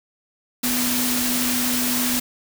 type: tone in noise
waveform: sine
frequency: 246.9 Hz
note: B3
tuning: in tune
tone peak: -24 dBFS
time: 0.63-2.2 s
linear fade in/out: 10 ms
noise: white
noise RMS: -23 dBFS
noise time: 0.63-2.2 s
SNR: -4 dB
effects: none